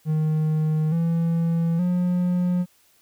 triangle tone with pitch steps, 155.56 / 166.73 / 178.69 Hz, D#3 / E3 / F3, 0 / +20 / +40 cents, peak -17 dBFS, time 0.05-2.66 s, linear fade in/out 50 ms, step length 870 ms, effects white hiss -60 dBFS RMS until 3.01 s

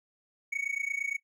triangle tone with amplitude modulation, 2230 Hz, C#7, 10 cents sharp, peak -25 dBFS, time 0.52-1.17 s, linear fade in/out 10 ms, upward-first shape sine, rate 28.7 Hz, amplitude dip 90%, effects noise-tail reverb RT60 0.1 s tail -17 dB re dry

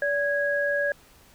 sine tone pair together, 575.2 / 1653 Hz, D5 / G#6, -36 / -9 cents, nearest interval octave + tritone, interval 1827 cents, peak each -25 dBFS, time 0.02-0.92 s, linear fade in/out 2 ms, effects pink hiss -55 dBFS RMS until 1.34 s

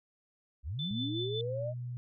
sine linear sweep, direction up, 54.8 to 633 Hz, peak -34 dBFS, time 0.63-1.74 s, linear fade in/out 50 ms
sine tone with tremolo, 3522 Hz, A7, 1 cent sharp, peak -35 dBFS, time 0.79-1.41 s, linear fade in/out 2 ms, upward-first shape sine, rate 5.4 Hz, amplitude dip 60%
sine tone with pitch glide, 117 to 122.53 Hz, A#2 to B2, +7 to -13 cents, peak -36 dBFS, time 0.91-1.97 s, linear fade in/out 0 ms, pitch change +80 cents, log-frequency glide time 1.22-1.78 s
effects none

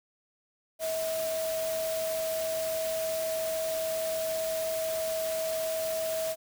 sine tone in noise, 644 Hz, E5, 41 cents flat, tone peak -29 dBFS, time 0.79-6.36 s, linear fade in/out 50 ms, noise white, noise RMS -38 dBFS, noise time 0.79-6.36 s, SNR +6 dB, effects none

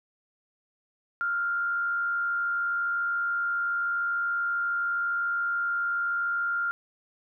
sine tone with frequency modulation, 1396.9 Hz, F6, in tune, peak -25 dBFS, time 1.21-6.71 s, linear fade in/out 0 ms, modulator 72.9 Hz, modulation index 0.38, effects none

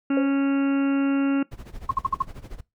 harmonic tone, 276.3 Hz, C#4, 6 cents flat, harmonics 1 / 2 / 3 / 4 / 5 / 6 / 7 / 8 / 9 / 10, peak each -19 / -34 / -40 / -43 / -34 / -45 / -48 / -46 / -48 / -40 dBFS, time 0.1-1.43 s, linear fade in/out 5 ms
sine tone with exponential decay, 523.3 Hz, C5, in tune, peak -20 dBFS, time 0.17-0.34 s, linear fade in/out 2 ms, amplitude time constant 35 ms
brown noise with tremolo, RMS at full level -35 dBFS, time 1.51-2.61 s, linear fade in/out 10 ms, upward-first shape sine, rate 13 Hz, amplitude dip 85%
sine tone bursts, 1071 Hz, C6, 40 cents sharp, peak -18 dBFS, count 5, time 1.89-2.223 s, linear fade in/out 5 ms, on 21 ms, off 57 ms
effects noise-tail reverb RT60 0.2 s tail -21 dB re dry

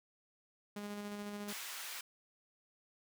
sawtooth tone with tremolo, 205.7 Hz, G#3, 16 cents flat, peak -37 dBFS, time 0.76-1.53 s, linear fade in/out 5 ms, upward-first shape square, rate 14 Hz, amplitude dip 25%
pink high-pass noise, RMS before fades -45 dBFS, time 1.48-2.01 s, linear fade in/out 5 ms, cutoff 1400 Hz, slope 12 dB/octave
effects none

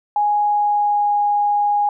sine tone with pitch glide, 830 to 823.8 Hz, G#5 to G#5, -1 to -14 cents, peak -14 dBFS, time 0.16-1.89 s, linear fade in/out 2 ms, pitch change -13 cents, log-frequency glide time 0.43-1.19 s, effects none

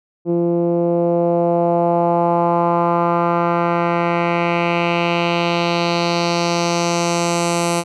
10% pulse tone with low-pass filter sweep, 171.4 Hz, F3, 32 cents flat, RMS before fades -17 dBFS, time 0.25-7.84 s, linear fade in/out 50 ms, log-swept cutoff 360 to 9300 Hz, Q 2.1, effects none

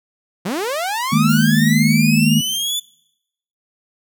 sawtooth linear sweep, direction up, 160 to 3508 Hz, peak -16 dBFS, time 0.45-2.8 s, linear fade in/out 10 ms
sine chord, D# suspended fourth, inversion none, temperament equal with one note detuned, 155.56 / 211.5 / 233.1 Hz, D#3 / G#3 / A#3, 0 / +32 / 0 cents, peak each -16 dBFS, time 1.12-2.41 s, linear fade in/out 10 ms
violet noise with exponential decay, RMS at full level -29 dBFS, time 1.29-2.81 s, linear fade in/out 5 ms, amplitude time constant 330 ms
effects noise-tail reverb RT60 0.8 s tail -23 dB re dry

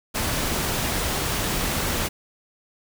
pink noise, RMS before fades -25 dBFS, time 0.14-2.09 s, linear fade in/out 20 ms, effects none

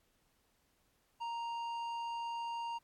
sine tone with tanh clipping, 932.3 Hz, A#5, in tune, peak -39 dBFS, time 1.2-2.79 s, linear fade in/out 20 ms, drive 10 dB, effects pink hiss -75 dBFS RMS until 2.83 s + AAC 64 kbps

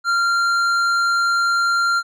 sine tone with hard clipping, 1385 Hz, F6, 15 cents flat, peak -17 dBFS, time 0.04-2.03 s, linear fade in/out 50 ms, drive 9 dB, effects none

